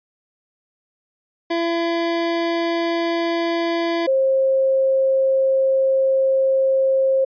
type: tone pair in turn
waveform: 25% pulse / sine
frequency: 336.9 / 533.1 Hz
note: E4 / C5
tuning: +38 / +32 cents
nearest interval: minor sixth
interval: 794 cents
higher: second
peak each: -15 / -14 dBFS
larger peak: second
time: 1.5-4.07 / 4.07-7.25 s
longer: second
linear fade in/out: 10 ms
effects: resampled to 11025 Hz